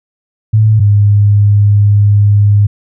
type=tone pair in turn; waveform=sine; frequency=108.6 / 102.68 Hz; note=A2 / G#2; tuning=-22 / -19 cents; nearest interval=minor second; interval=97 cents; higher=first; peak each=-4 dBFS; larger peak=neither; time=0.53-0.8 / 0.8-2.67 s; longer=second; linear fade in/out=10 ms; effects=none